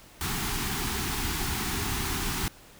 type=band-stop noise; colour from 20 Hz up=pink; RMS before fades=-30 dBFS; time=0.21-2.48 s; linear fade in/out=0 ms; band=420 to 730 Hz; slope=96 dB/octave; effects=pink hiss -52 dBFS RMS until 2.79 s